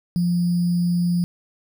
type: tone with sample-and-hold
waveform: sine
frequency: 174.61 Hz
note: F3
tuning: in tune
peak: -17 dBFS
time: 0.16-1.24 s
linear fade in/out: 0 ms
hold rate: 4900 Hz
effects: none